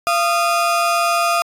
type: tone pair together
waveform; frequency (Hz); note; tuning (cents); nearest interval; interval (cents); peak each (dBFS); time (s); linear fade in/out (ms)
35% pulse; 686 / 1233.7; F5 / D#6; -31 / -15; minor seventh; 1016; -16; 0.07-1.42; 0
effects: resampled to 32000 Hz